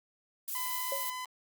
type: noise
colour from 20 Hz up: violet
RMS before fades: -36 dBFS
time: 0.48-1.1 s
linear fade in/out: 0 ms
type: tone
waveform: sawtooth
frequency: 1010 Hz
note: B5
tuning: 39 cents sharp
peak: -33 dBFS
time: 0.55-1.25 s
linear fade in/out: 2 ms
type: tone with exponential decay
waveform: sine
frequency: 553 Hz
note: C#5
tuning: 4 cents flat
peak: -30 dBFS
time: 0.92-1.1 s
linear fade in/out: 2 ms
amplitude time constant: 38 ms
effects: Opus 48 kbps